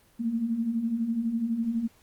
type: beating tone pair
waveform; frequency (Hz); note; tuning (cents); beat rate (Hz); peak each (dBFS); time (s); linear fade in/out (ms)
sine; 220.2 / 232.2; A3 / A#3; +2 / -7; 12; -33 / -26; 0.19-1.88; 20
effects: pink hiss -61 dBFS RMS until 2.02 s + Opus 24 kbps